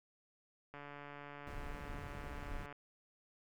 click train, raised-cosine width 0.5 ms, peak -35 dBFS, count 287, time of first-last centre 0.74-2.726 s, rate 144 Hz
brown noise, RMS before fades -46 dBFS, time 1.47-2.66 s, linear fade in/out 0 ms
effects none

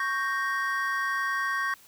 triangle chord, G diminished, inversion second, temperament equal, 1108.7 / 1568 / 1864.7 Hz, Db6 / G6 / Bb6, 0 / 0 / 0 cents, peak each -28 / -29 / -29 dBFS, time 0-1.74 s, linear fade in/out 2 ms, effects white hiss -55 dBFS RMS until 1.87 s

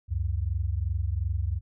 sine tone pair together, 69.74 / 92.5 Hz, C#2 / F#2, +11 / 0 cents, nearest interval perfect fourth, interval 489 cents, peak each -28 dBFS, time 0.08-1.61 s, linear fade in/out 50 ms, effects none

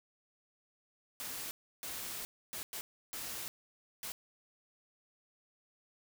white noise bursts at uneven times, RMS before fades -42 dBFS, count 6, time 1.2-1.51 / 1.83-2.25 / 2.53-2.63 / 2.73-2.81 / 3.13-3.48 / 4.03-4.12 s, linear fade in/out 0 ms, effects none

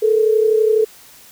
sine tone pair together, 432.5 / 464.5 Hz, A4 / A#4, -30 / -6 cents, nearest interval minor second, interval 124 cents, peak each -12 / -18 dBFS, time 0.02-0.85 s, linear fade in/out 10 ms, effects white hiss -44 dBFS RMS until 1.31 s

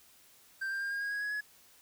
triangle tone with pitch steps, 1571 / 1587.4 / 1604 / 1620.8 / 1637.7 / 1654.8 / 1672.1 / 1689.6 Hz, G6 / G6 / G6 / G#6 / G#6 / G#6 / G#6 / G#6, +3 / +21 / +39 / -43 / -25 / -7 / +11 / +29 cents, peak -31 dBFS, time 0.61-1.41 s, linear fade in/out 10 ms, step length 100 ms, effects white hiss -61 dBFS RMS until 1.81 s

